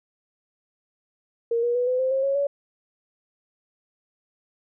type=tone with pitch steps; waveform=sine; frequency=465.5 / 478.6 / 492 / 505.9 / 520.1 / 534.7 / 549.8 / 565.2 Hz; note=A#4 / A#4 / B4 / B4 / C5 / C5 / C#5 / C#5; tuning=-2 / +46 / -7 / +42 / -10 / +37 / -14 / +34 cents; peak=-20 dBFS; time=1.51-2.47 s; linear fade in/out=5 ms; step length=120 ms; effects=none